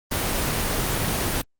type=noise; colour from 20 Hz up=pink; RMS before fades=-24 dBFS; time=0.11-1.42 s; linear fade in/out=10 ms; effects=Opus 24 kbps